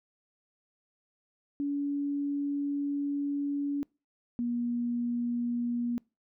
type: tone pair in turn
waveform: sine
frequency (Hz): 284.7 / 239.4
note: C#4 / A#3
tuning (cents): +46 / +46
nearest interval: minor third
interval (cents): 300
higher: first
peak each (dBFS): -28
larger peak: neither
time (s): 1.6-3.83 / 4.39-5.98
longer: first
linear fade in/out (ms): 0
effects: noise-tail reverb RT60 0.3 s tail -26 dB re dry